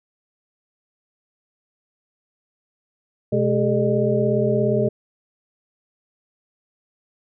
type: tone cluster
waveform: sine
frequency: 125.3 / 213.2 / 397.9 / 435 / 606 Hz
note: B2 / G#3 / G4 / A4 / D#5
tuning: +25 / +46 / +26 / -20 / -46 cents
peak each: -23 dBFS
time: 3.32-4.89 s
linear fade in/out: 10 ms
effects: none